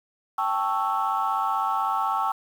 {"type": "chord", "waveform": "sine", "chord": "A dominant seventh", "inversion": "third", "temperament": "equal", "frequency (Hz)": [784, 880, 1108.7, 1318.5], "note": ["G5", "A5", "C#6", "E6"], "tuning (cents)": [0, 0, 0, 0], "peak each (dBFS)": -27, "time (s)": [0.38, 2.32], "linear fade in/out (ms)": 5, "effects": ["tanh soft clip ceiling -15 dBFS", "8-bit"]}